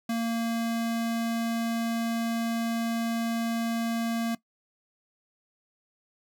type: tone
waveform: square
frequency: 230 Hz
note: A#3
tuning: 23 cents flat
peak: -27 dBFS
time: 0.09-4.35 s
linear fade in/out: 5 ms
effects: noise-tail reverb RT60 0.1 s tail -19 dB re dry